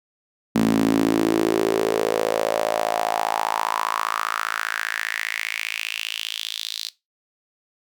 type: tone with high-pass filter sweep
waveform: sawtooth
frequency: 55 Hz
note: A1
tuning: in tune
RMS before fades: -23 dBFS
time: 0.55-6.89 s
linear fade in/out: 5 ms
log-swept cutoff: 230 to 4100 Hz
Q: 4.7
effects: noise-tail reverb RT60 0.2 s tail -17 dB re dry